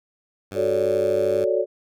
10% pulse tone, 98 Hz, G2, in tune, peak -24 dBFS, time 0.51-1.45 s, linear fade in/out 10 ms
sine chord, D major seventh, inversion first, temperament equal, 370 / 440 / 554.4 / 587.3 Hz, F#4 / A4 / C#5 / D5, 0 / 0 / 0 / 0 cents, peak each -24 dBFS, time 0.54-1.66 s, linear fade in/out 50 ms
effects none

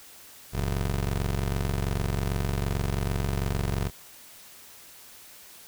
25% pulse ring-modulated tone, 69 Hz, C#2, 7 cents flat, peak -19 dBFS, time 0.52-3.91 s, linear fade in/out 50 ms, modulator 23.2 Hz, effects white hiss -49 dBFS RMS until 5.67 s

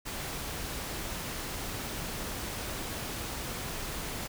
pink noise, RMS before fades -37 dBFS, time 0.05-4.28 s, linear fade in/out 20 ms, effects none

